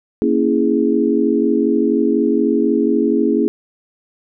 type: chord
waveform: sine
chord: A# half-diminished seventh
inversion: none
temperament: equal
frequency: 233.1 / 277.2 / 329.6 / 415.3 Hz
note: A#3 / C#4 / E4 / G#4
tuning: 0 / 0 / 0 / 0 cents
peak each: -18 dBFS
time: 0.22-3.48 s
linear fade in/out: 0 ms
effects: none

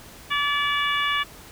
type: harmonic tone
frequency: 576 Hz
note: D5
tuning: 34 cents flat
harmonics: 2 / 3 / 4 / 5 / 6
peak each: -25 / -27 / -28 / -29 / -30 dBFS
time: 0.3-1.24 s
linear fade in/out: 20 ms
effects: pink hiss -45 dBFS RMS until 1.51 s

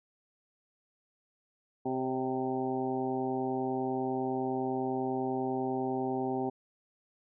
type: harmonic tone with a mistuned harmonic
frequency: 130 Hz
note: C3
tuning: 11 cents flat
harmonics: 1 / 2 / 3 / 4 / 5 / 6 / 7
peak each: -43 / -34 / -34 / -44 / -42 / -36 / -44 dBFS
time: 1.85-6.5 s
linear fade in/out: 10 ms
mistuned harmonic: 4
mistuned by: +64 cents
effects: none

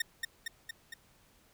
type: tone with echo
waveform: sawtooth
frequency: 1833 Hz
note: A#6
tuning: 30 cents flat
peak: -25 dBFS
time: 0-0.02 s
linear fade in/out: 5 ms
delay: 230 ms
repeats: 4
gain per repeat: -3 dB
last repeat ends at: 0.94 s
effects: pink hiss -65 dBFS RMS until 1.53 s

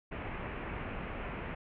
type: low-pass noise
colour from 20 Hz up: pink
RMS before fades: -40 dBFS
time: 0.11-1.55 s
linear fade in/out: 10 ms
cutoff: 2700 Hz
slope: 48 dB/octave
effects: none

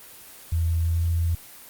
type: tone with pitch glide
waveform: sine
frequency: 82.8 to 83.91 Hz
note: E2 to E2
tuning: +8 to +31 cents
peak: -20 dBFS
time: 0.52-1.35 s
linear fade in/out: 5 ms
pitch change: +23 cents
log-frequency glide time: 0.77-1.04 s
effects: white hiss -45 dBFS RMS until 1.69 s + Opus 24 kbps

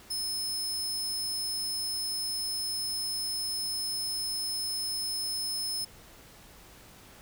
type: tone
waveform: sawtooth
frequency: 5210 Hz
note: E8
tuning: 21 cents flat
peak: -28 dBFS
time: 0.1-5.85 s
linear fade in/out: 10 ms
effects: pink hiss -53 dBFS RMS until 7.21 s

